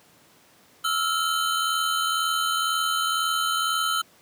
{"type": "tone cluster", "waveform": "square", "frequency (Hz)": [1309, 1391, 3067], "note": ["E6", "F6", "G7"], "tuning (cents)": [-13, -7, -38], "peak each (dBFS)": [-27, -28, -28], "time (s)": [0.84, 4.02], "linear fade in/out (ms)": 10, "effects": ["pink hiss -56 dBFS RMS until 4.21 s", "high-pass 150 Hz 12 dB/octave"]}